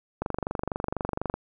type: click train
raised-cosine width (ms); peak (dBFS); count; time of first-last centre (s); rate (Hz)
1; -14; 28; 0.22-1.34; 24.1
effects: none